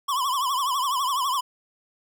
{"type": "tone with vibrato", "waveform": "square", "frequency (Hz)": 1064, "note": "C6", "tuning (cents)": 29, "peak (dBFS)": -23, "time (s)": [0.08, 1.41], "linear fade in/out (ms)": 10, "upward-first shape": "triangle", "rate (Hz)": 12, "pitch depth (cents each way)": 160, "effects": []}